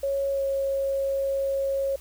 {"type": "tone with pitch glide", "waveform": "sine", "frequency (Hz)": [552, 546.6], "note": ["C#5", "C#5"], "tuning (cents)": [-7, -24], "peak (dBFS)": -23, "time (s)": [0.03, 1.96], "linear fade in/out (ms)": 5, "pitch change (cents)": -17, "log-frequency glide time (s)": [0.31, 0.43], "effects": ["added 60 Hz sine -47 dBFS peak until 2 s", "white hiss -51 dBFS RMS until 2 s"]}